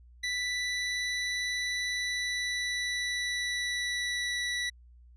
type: tone with pitch glide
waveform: 25% pulse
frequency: 1975.5 to 1956.2 Hz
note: B6 to B6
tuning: 0 to -17 cents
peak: -26 dBFS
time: 0.23-4.7 s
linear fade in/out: 10 ms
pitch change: -17 cents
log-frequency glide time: 1.87-4.4 s
effects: added 60 Hz sine -52 dBFS peak until 5.16 s + resampled to 22050 Hz